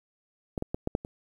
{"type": "clicks", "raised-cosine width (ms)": 2, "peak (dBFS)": [-17, -17, -16, -14, -12, -25], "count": 6, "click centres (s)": [0.578, 0.624, 0.745, 0.874, 0.951, 1.049], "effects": ["9-bit"]}